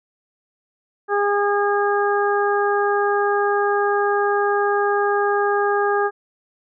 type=harmonic tone; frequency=407.6 Hz; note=G#4; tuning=32 cents flat; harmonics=1 / 2 / 3 / 4; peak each=-19 / -22 / -24 / -25 dBFS; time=1.08-6.11 s; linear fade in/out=50 ms; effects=none